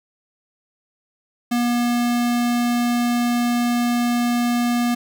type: tone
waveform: square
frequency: 240.3 Hz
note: B3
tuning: 47 cents flat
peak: -18 dBFS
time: 1.51-4.95 s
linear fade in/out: 10 ms
effects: 9-bit